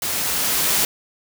white noise with level ramp, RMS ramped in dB -24 to -18 dBFS, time 0.02-0.85 s, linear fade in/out 2 ms, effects none

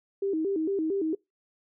sine tone with vibrato, 353.5 Hz, F4, 21 cents sharp, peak -25 dBFS, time 0.22-1.15 s, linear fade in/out 5 ms, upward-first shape square, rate 4.4 Hz, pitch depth 190 cents each way, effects noise-tail reverb RT60 0.2 s tail -26 dB re dry

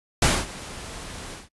pink noise with ADSR envelope, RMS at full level -17 dBFS, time 0.22-1.49 s, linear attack 4 ms, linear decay 230 ms, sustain -20 dB, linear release 160 ms, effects noise-tail reverb RT60 0.1 s tail -26 dB re dry + resampled to 24000 Hz

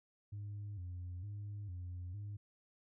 sine tone with vibrato, 95.8 Hz, G2, 39 cents flat, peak -40 dBFS, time 0.32-2.37 s, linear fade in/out 10 ms, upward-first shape square, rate 1.1 Hz, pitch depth 120 cents each way, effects tanh soft clip ceiling -40 dBFS

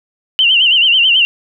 sine tone with vibrato, 2931 Hz, F#7, 17 cents flat, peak -7 dBFS, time 0.39-1.25 s, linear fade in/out 0 ms, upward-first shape sine, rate 9.2 Hz, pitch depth 120 cents each way, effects none

